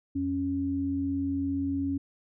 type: tone pair together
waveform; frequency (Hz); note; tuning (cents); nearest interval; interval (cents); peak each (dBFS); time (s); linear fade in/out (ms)
sine; 86.4 / 276.4; F2 / C#4; -18 / -5; octave + minor sixth; 2013; -35 / -27; 0.15-1.98; 10
effects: none